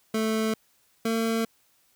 25% pulse tone pair in turn, 220 / 226.1 Hz, A3 / A3, 0 / +47 cents, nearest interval unison, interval 47 cents, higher second, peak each -20 dBFS, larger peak neither, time 0.14-0.54 / 1.05-1.45 s, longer neither, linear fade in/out 5 ms, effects white hiss -65 dBFS RMS until 1.95 s

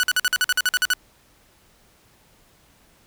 sawtooth tone bursts, 1480 Hz, F#6, in tune, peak -13 dBFS, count 12, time 0-0.935 s, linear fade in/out 0 ms, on 33 ms, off 49 ms, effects pink hiss -57 dBFS RMS until 3.06 s

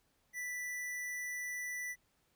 square tone, 1975.5 Hz, B6, in tune, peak -39 dBFS, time 0.33-1.96 s, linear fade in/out 50 ms, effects pink hiss -75 dBFS RMS until 2.35 s

